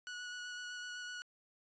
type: tone with vibrato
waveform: sawtooth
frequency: 1466 Hz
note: F#6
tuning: 16 cents flat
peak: -39 dBFS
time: 0.07-1.22 s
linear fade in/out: 0 ms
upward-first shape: square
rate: 7.9 Hz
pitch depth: 9 cents each way
effects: resampled to 16000 Hz